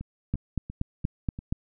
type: two click trains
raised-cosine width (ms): 5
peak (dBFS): -14 / -24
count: 6 / 5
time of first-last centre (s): 0.34-1.525 / 0.01-1.389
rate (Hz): 4.22 / 2.9
effects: none